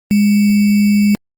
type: tone with sample-and-hold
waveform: sine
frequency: 206 Hz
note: G#3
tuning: 14 cents flat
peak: -8 dBFS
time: 0.11-1.15 s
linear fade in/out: 0 ms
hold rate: 2450 Hz
effects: Opus 24 kbps